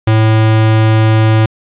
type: tone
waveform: square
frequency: 110 Hz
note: A2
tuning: in tune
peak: -7 dBFS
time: 0.07-1.46 s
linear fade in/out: 5 ms
effects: resampled to 8000 Hz + 7-bit